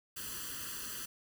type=noise with comb filter; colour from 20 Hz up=white; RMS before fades=-42 dBFS; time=0.16-1.06 s; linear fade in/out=10 ms; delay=0.66 ms; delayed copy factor=+0.9; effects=none